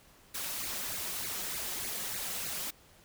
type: noise with flanger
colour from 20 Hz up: white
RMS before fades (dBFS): -37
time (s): 0.34-2.71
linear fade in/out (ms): 10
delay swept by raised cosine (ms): 0.44 to 5.54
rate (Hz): 3.3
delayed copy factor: +0.8
effects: pink hiss -60 dBFS RMS until 3.04 s